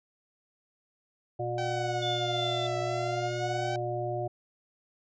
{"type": "harmonic tone", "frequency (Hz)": 120, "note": "B2", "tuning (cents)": -49, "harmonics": [1, 3, 5, 6], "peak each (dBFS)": [-35, -35, -35, -35], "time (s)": [1.39, 4.28], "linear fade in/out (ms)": 10}
{"type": "exponential two-way sweep", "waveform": "sawtooth", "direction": "down then up", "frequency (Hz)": [769, 659.3, 769], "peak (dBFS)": -30, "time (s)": [1.58, 3.76], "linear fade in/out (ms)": 2, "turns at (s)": 2.8}
{"type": "tone with tremolo", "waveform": "sine", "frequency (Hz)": 3520, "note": "A7", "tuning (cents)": 0, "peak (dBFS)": -31, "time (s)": [2.02, 2.67], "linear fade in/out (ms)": 5, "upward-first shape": "triangle", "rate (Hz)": 3, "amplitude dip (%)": 40}
{"effects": ["resampled to 16000 Hz"]}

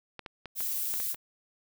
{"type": "clicks", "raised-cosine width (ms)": 0.3, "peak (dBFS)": -24, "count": 7, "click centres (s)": [0.193, 0.262, 0.457, 0.606, 0.94, 1.001, 1.145]}
{"type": "noise", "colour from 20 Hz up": "violet", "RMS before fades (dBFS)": -32, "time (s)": [0.55, 1.16], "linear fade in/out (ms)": 50}
{"effects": []}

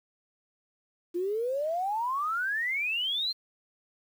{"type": "exponential sweep", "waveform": "sine", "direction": "up", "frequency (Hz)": [339, 4244], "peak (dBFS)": -27, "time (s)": [1.14, 3.33], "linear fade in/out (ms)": 20, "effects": ["9-bit"]}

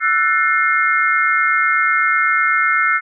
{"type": "chord", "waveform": "sine", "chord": "F# half-diminished seventh", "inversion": "third", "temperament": "just", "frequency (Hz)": [1332, 1480, 1776, 2131], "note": ["E6", "F#6", "A6", "C7"], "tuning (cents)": [18, 0, 16, 31], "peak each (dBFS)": [-17, -19, -21, -17], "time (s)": [0, 3.01], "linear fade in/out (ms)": 50, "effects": []}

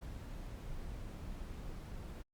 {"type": "noise", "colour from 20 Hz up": "brown", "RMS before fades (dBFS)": -45, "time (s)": [0.01, 2.23], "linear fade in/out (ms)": 20, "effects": ["Opus 48 kbps"]}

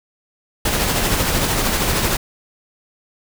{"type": "noise with tremolo", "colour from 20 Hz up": "pink", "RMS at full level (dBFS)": -17, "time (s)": [0.65, 2.17], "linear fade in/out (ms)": 5, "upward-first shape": "sine", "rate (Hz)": 13, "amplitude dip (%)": 35, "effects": []}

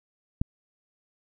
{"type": "click", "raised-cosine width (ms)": 5, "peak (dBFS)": -12, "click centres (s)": 0.415, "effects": []}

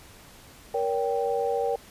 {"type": "chord", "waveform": "sine", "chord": "G diminished", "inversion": "first", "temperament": "just", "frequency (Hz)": [470.4, 564.5, 784], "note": ["Bb4", "Db5", "G5"], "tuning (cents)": [16, 31, 0], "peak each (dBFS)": [-26, -30, -29], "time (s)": [0.74, 1.76], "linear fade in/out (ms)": 5, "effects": ["pink hiss -50 dBFS RMS until 1.9 s", "resampled to 32000 Hz"]}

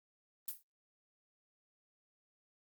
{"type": "noise with exponential decay", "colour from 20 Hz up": "violet", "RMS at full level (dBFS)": -35, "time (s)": [0.48, 0.63], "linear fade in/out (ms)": 5, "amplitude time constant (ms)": 32, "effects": ["noise-tail reverb RT60 0.1 s tail -19 dB re dry", "Opus 32 kbps"]}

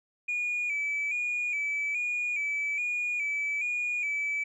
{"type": "tone with vibrato", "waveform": "sine", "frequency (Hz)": 2372, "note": "D7", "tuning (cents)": 17, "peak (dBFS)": -26, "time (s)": [0.28, 4.44], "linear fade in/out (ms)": 10, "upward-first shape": "square", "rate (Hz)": 1.2, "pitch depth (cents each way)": 51, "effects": ["tanh soft clip ceiling -25 dBFS"]}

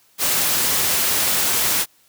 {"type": "noise", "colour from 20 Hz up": "white", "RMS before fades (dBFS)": -19, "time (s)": [0.18, 1.86], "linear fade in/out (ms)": 50, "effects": ["white hiss -57 dBFS RMS until 2.08 s", "high-pass 60 Hz 12 dB/octave"]}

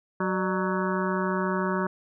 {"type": "harmonic tone with a mistuned harmonic", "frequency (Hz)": 186.2, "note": "F#3", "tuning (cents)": 11, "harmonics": [1, 2, 3, 5, 6, 7, 8, 9], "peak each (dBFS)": [-28, -30, -34, -33, -33, -37, -35, -39], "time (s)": [0.2, 1.87], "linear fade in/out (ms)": 5, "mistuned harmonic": 3, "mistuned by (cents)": 110, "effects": []}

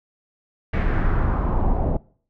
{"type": "noise with low-pass filter sweep", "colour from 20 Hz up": "brown", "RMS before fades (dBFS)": -20, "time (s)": [0.73, 1.97], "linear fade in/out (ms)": 5, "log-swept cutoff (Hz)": [2200, 650], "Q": 2.3, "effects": ["noise-tail reverb RT60 0.5 s tail -23 dB re dry"]}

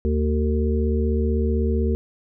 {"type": "harmonic tone", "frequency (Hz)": 75.8, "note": "D#2", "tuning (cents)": -45, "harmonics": [1, 3, 5, 6], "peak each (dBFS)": [-20, -25, -27, -28], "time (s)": [0.05, 1.95], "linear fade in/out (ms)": 0, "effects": []}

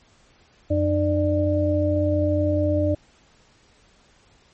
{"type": "tone cluster", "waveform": "sine", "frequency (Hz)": [90.2, 302.4, 594], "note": ["F#2", "D#4", "D5"], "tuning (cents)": [-44, -49, 20], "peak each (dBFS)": [-22, -23, -22], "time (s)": [0.7, 2.95], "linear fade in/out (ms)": 10, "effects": ["pink hiss -57 dBFS RMS until 4.53 s", "MP3 32 kbps"]}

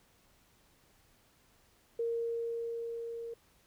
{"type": "tone with level ramp", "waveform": "sine", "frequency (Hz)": 464.1, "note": "A#4", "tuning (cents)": -8, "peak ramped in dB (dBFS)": [-30, -39], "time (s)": [1.99, 3.34], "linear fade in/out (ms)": 5, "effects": ["pink hiss -67 dBFS RMS until 3.66 s"]}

